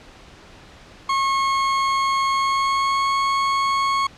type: tone with pitch glide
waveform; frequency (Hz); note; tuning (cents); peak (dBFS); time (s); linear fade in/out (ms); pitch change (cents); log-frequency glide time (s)
40% pulse; 1088 to 1098.1; C#6 to C#6; -33 to -17; -17; 1.09-4.07; 5; +16; 2.32-3.09
effects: pink hiss -45 dBFS RMS until 4.17 s + low-pass 5000 Hz 12 dB/octave